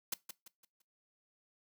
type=noise with echo; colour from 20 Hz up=white; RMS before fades=-35 dBFS; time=0.12-0.14 s; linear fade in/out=5 ms; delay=170 ms; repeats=4; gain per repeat=-9 dB; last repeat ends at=0.82 s; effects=noise-tail reverb RT60 0.2 s tail -20 dB re dry + high-pass 200 Hz 12 dB/octave